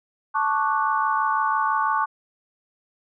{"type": "chord", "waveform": "sine", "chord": "D major seventh", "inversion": "second", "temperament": "equal", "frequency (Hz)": [880, 1108.7, 1174.7, 1480], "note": ["A5", "C#6", "D6", "F#6"], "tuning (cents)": [0, 0, 0, 0], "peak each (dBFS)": [-24, -23, -27, -28], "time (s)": [0.34, 2.06], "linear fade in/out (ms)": 20, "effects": []}